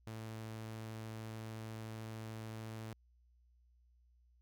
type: tone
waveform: sawtooth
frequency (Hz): 110.8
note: A2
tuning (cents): +13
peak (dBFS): -40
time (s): 0.07-2.93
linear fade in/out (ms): 0
effects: added 60 Hz sine -66 dBFS peak until 4.41 s